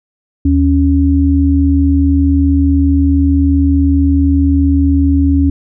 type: tone pair together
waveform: sine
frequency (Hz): 78.15 / 277.2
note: D#2 / C#4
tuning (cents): +8 / 0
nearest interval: octave + minor seventh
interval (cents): 2192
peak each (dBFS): -10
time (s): 0.45-5.5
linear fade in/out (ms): 5
effects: none